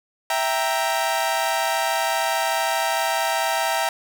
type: chord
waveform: sawtooth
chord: E diminished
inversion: none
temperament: equal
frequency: 659.3 / 784 / 932.3 Hz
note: E5 / G5 / Bb5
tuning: 0 / 0 / 0 cents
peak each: -21 dBFS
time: 0.3-3.89 s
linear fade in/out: 2 ms
effects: none